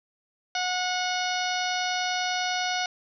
harmonic tone, 730 Hz, F#5, 24 cents flat, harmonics 1 / 2 / 3 / 4 / 5 / 6 / 7 / 8, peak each -29 / -32 / -34 / -35 / -36 / -37 / -37 / -38 dBFS, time 0.55-2.86 s, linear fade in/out 2 ms, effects none

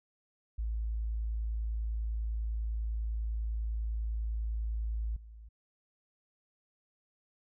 sine tone with level steps, 55 Hz, A1, in tune, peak -31 / -47 dBFS, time 0.58-5.49 s, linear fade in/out 10 ms, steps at 5.16 s, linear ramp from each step 5 ms, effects none

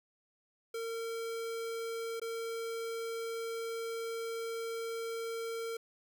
square tone with dropouts, 457.1 Hz, A#4, 34 cents flat, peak -37 dBFS, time 0.74-5.77 s, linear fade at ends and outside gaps 5 ms, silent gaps 2.198-2.216 s, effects none

